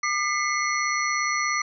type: tone cluster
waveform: sine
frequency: 1204 / 2015 / 2152 / 4293 / 5900 Hz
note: D6 / B6 / C7 / C8 / F#8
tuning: +43 / +34 / +48 / +44 / -6 cents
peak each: -26 / -28 / -29 / -35 / -31 dBFS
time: 0.03-1.62 s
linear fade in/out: 5 ms
effects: none